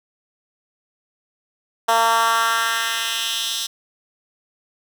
10% pulse tone with high-pass filter sweep, 228.2 Hz, A#3, 37 cents flat, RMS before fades -20 dBFS, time 1.88-3.67 s, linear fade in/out 10 ms, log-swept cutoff 750 to 4200 Hz, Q 1.9, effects none

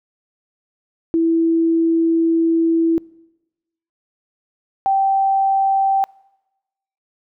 sine tone pair in turn, 329.6 / 779 Hz, E4 / G5, 0 / -11 cents, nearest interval octave + minor third, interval 1489 cents, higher second, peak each -13 dBFS, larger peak neither, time 1.14-2.98 / 4.86-6.04 s, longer first, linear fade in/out 0 ms, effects noise-tail reverb RT60 1.0 s tail -25 dB re dry

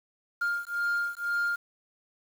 sine beating tone pair, 1404 / 1406 Hz, F6 / F6, +9 / +11 cents, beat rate 2 Hz, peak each -28 dBFS, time 0.41-1.56 s, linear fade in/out 10 ms, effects tanh soft clip ceiling -24 dBFS + 8-bit

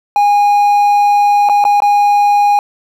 triangle tone with dropouts, 820 Hz, G#5, 22 cents flat, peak -5 dBFS, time 0.16-2.59 s, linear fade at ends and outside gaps 1 ms, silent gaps 1.489-1.496 / 1.641-1.651 / 1.803-1.821 s, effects 7-bit

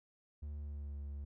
triangle tone with pitch glide, 73.6 to 71.26 Hz, D2 to C#2, +4 to +48 cents, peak -39 dBFS, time 0.42-1.25 s, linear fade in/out 10 ms, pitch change -56 cents, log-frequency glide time 0.55-0.98 s, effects none

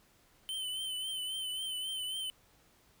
square tone with vibrato, 3058 Hz, G7, 44 cents flat, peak -36 dBFS, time 0.49-2.3 s, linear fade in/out 0 ms, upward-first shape triangle, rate 3.7 Hz, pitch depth 52 cents each way, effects pink hiss -66 dBFS RMS until 3 s

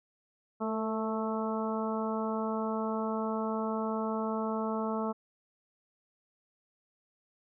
harmonic tone with a mistuned harmonic, 219.6 Hz, A3, 3 cents flat, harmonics 1 / 2 / 3 / 4 / 5 / 6, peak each -33 / -36 / -38 / -39 / -40 / -41 dBFS, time 0.6-5.13 s, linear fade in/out 20 ms, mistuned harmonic 2, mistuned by +20 cents, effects none

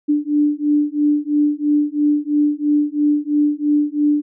sine beating tone pair, 293.7 / 296.7 Hz, D4 / D4, 0 / +18 cents, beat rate 3 Hz, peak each -17 dBFS, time 0.08-4.22 s, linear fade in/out 20 ms, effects none

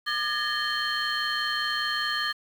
sine tone cluster, 1204 / 1694 / 1819 / 3123 / 4262 Hz, D6 / G#6 / A#6 / G7 / C8, +43 / +34 / -43 / -7 / +31 cents, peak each -31 dBFS, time 0.06-2.33 s, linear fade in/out 20 ms, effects tanh soft clip ceiling -18 dBFS + 8-bit

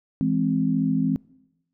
sine chord, E augmented, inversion none, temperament equal, 164.81 / 207.7 / 261.6 Hz, E3 / G#3 / B#3, 0 / 0 / 0 cents, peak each -25 / -25 / -22 dBFS, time 0.21-1.16 s, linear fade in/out 0 ms, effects noise-tail reverb RT60 0.9 s tail -23 dB re dry

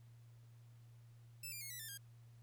5% pulse tone with pitch steps, 2637 / 2390 / 2167 / 1964.1 / 1780.4 / 1613.9 Hz, E7 / D7 / C#7 / B6 / A6 / G6, 0 / +30 / -40 / -10 / +20 / +50 cents, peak -37 dBFS, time 1.43-1.976 s, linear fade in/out 5 ms, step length 91 ms, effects added 117 Hz sine -58 dBFS peak until 2.42 s + pink hiss -75 dBFS RMS until 2.42 s

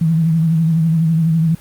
sine tone with vibrato, 162.4 Hz, E3, 26 cents flat, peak -11 dBFS, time 0.01-1.55 s, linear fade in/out 5 ms, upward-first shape triangle, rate 12 Hz, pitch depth 67 cents each way, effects pink hiss -43 dBFS RMS until 1.6 s + Opus 32 kbps

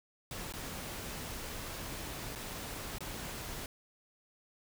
pink noise with dropouts, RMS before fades -42 dBFS, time 0.31-3.66 s, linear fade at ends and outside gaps 1 ms, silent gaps 0.524-0.537 / 2.352-2.358 / 2.984-3.006 s, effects none

